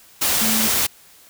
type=tone in noise; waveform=sine; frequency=220 Hz; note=A3; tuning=in tune; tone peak=-23 dBFS; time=0.41-0.68 s; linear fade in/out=10 ms; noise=white; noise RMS=-19 dBFS; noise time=0.21-0.87 s; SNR=-7 dB; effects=white hiss -49 dBFS RMS until 1.29 s